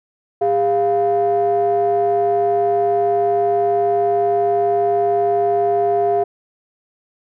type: ring-modulated tone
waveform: triangle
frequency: 146.83 Hz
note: D3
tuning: in tune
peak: -8 dBFS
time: 0.41-6.24 s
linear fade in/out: 10 ms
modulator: 551 Hz
effects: tanh soft clip ceiling -6 dBFS